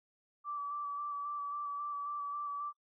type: tone with vibrato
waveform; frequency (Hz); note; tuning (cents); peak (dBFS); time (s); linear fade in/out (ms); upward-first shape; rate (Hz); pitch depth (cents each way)
sine; 1159; D6; -23; -36; 0.44-2.73; 50; square; 3.7; 17
effects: noise-tail reverb RT60 0.1 s tail -25 dB re dry